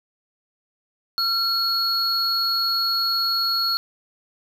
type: tone pair together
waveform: triangle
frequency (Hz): 1365 / 4342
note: F6 / C#8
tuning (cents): -40 / -37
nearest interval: octave + minor sixth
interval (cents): 2003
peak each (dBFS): -25 / -19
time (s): 1.18-3.77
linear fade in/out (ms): 0
effects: none